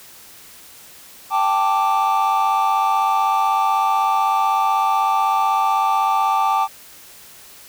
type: chord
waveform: triangle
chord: G suspended second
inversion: none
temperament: equal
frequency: 784 / 880 / 1174.7 Hz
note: G5 / A5 / D6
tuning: 0 / 0 / 0 cents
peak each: -17 dBFS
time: 1.3-6.68 s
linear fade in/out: 50 ms
effects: tanh soft clip ceiling -7 dBFS + white hiss -43 dBFS RMS until 7.68 s